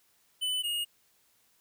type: tone pair in turn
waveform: square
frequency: 3003 / 2861 Hz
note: F#7 / F7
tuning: +25 / +41 cents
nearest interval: minor second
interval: 84 cents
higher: first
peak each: -29 / -30 dBFS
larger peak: first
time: 0.41-0.63 / 0.63-0.85 s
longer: neither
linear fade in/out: 20 ms
effects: white hiss -68 dBFS RMS until 1.6 s